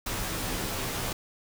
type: noise with comb filter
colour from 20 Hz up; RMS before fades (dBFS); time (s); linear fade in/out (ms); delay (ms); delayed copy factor
pink; -32; 0.06-1.13; 5; 14; -0.75
effects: none